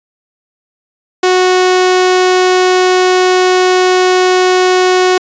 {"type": "tone", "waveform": "sawtooth", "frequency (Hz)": 367.6, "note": "F#4", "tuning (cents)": -11, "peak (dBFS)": -3, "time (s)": [1.23, 5.18], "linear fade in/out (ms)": 5, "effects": ["resampled to 16000 Hz"]}